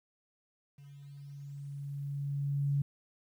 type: tone with level ramp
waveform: sine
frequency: 141.3 Hz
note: C#3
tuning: 34 cents sharp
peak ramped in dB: -50 to -26 dBFS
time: 0.78-2.82 s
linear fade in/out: 5 ms
effects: 11-bit